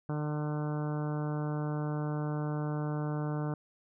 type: harmonic tone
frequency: 150 Hz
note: D3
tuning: 37 cents sharp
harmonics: 1 / 2 / 3 / 4 / 5 / 6 / 7 / 8 / 9 / 10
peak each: -32 / -38 / -42 / -44 / -46 / -48 / -49 / -50 / -51 / -52 dBFS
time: 0.09-3.54 s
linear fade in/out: 2 ms
effects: none